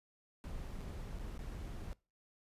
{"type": "noise with dropouts", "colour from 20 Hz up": "brown", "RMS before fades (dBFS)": -44, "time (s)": [0.44, 1.93], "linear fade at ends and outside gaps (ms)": 0, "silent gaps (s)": [[0.808, 0.814], [1.187, 1.195], [1.378, 1.392]], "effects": ["noise-tail reverb RT60 0.3 s tail -22 dB re dry", "resampled to 32000 Hz"]}